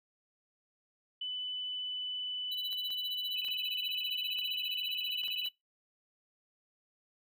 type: tone with pitch glide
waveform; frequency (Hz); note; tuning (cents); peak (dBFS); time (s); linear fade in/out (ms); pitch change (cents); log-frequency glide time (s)
sine; 2996 to 2968; F#7 to F#7; +21 to +5; -35; 1.21-5.49; 5; -16; 1.64-5.3
type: tone with tremolo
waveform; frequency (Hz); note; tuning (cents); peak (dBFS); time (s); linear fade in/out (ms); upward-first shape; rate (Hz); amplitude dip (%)
square; 3951; B7; 0; -37; 2.51-5.5; 10; sine; 15; 100
type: clicks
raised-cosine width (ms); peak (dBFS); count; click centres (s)
0.2; -35; 8; 2.728 / 2.905 / 3.448 / 3.485 / 4.388 / 5.236 / 5.281 / 5.462
type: tone with vibrato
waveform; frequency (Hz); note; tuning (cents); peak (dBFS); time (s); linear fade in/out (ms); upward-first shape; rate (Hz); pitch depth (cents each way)
sine; 2794; F7; 0; -40; 3.33-5.48; 5; square; 17; 130
effects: noise-tail reverb RT60 0.2 s tail -23 dB re dry